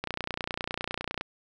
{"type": "click train", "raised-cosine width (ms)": 0.3, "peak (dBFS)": -15, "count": 36, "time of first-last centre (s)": [0.04, 1.211], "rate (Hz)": 29.9, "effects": []}